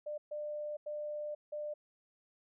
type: tone bursts at uneven times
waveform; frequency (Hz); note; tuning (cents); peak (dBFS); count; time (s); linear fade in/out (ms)
sine; 597; D5; +28; -37; 4; 0.06-0.18 / 0.31-0.77 / 0.86-1.35 / 1.52-1.74; 10
effects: none